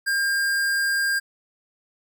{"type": "tone", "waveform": "square", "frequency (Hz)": 1605, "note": "G6", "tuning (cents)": 40, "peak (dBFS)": -21, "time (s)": [0.06, 1.2], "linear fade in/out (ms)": 20, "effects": []}